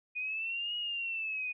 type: linear two-way sweep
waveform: sine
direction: up then down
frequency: 2465 to 2900 to 2465 Hz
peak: -33 dBFS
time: 0.15-1.53 s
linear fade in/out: 20 ms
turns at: 0.76 s
effects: none